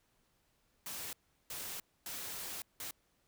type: noise bursts at uneven times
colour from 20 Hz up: white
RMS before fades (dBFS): -43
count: 4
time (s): 0.86-1.13 / 1.5-1.8 / 2.06-2.62 / 2.8-2.91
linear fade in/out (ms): 2
effects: pink hiss -75 dBFS RMS until 3.27 s